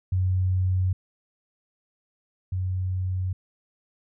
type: tone pair in turn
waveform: sine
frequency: 92.6 / 92.6 Hz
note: F#2 / F#2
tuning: +2 / +2 cents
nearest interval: unison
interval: 0 cents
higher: neither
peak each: -20 / -24 dBFS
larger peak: first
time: 0.12-0.93 / 2.52-3.33 s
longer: neither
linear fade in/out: 5 ms
effects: none